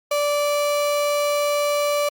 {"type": "tone", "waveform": "35% pulse", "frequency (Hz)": 583, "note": "D5", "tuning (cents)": -13, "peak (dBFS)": -17, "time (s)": [0.11, 2.09], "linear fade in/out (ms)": 5, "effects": ["Opus 48 kbps"]}